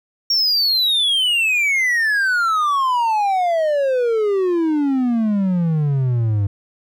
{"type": "exponential sweep", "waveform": "triangle", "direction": "down", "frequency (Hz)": [5588, 98], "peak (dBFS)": -13, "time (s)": [0.3, 6.47], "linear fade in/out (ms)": 5, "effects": []}